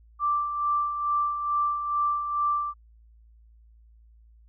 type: tone with tremolo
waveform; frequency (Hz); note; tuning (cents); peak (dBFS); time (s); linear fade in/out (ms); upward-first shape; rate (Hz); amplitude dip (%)
sine; 1174.7; D6; 0; -21; 0.19-2.74; 50; sine; 2.3; 55
effects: added 56 Hz sine -52 dBFS peak until 4.48 s